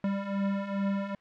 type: beating tone pair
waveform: square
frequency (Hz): 196 / 198.4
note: G3 / G3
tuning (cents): 0 / +21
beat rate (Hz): 2.4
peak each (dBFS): -35 / -30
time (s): 0.04-1.15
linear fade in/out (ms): 2
effects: white hiss -64 dBFS RMS until 1.2 s + low-pass 2000 Hz 12 dB/octave